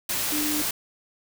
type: tone in noise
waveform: sine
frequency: 300 Hz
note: D4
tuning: 37 cents sharp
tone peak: -27 dBFS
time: 0.32-0.62 s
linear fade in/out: 5 ms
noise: white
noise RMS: -27 dBFS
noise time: 0.09-0.71 s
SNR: -3 dB
effects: none